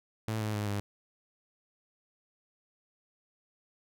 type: tone with pitch steps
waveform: sawtooth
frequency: 110 / 107.18 / 104.43 / 101.75 Hz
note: A2 / A2 / G#2 / G#2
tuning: 0 / -45 / +10 / -35 cents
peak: -27 dBFS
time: 0.28-0.8 s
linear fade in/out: 0 ms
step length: 130 ms
effects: none